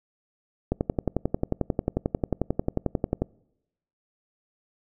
click train, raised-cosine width 2 ms, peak -10 dBFS, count 29, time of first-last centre 0.72-3.22 s, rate 11.2 Hz, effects noise-tail reverb RT60 0.9 s tail -26 dB re dry

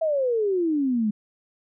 sine exponential sweep, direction down, 661 to 204.9 Hz, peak -20 dBFS, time 0.01-1.11 s, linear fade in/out 10 ms, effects none

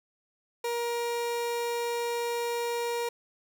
30% pulse tone, 472.9 Hz, A#4, 25 cents sharp, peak -26 dBFS, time 0.64-3.09 s, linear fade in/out 5 ms, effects none

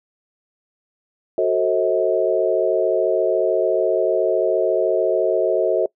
sine chord, F# diminished seventh, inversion none, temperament just, 370 / 444 / 532.8 / 639.4 Hz, F#4 / A4 / C5 / Eb5, 0 / +16 / +31 / +47 cents, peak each -21 / -21 / -22 / -20 dBFS, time 1.38-5.86 s, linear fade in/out 2 ms, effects noise-tail reverb RT60 0.1 s tail -23 dB re dry

